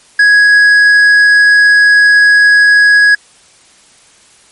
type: tone with tanh clipping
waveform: sine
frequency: 1665 Hz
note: G#6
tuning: 4 cents sharp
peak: -4 dBFS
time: 0.19-3.15 s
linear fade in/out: 5 ms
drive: 6 dB
effects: white hiss -44 dBFS RMS until 4.51 s + MP3 48 kbps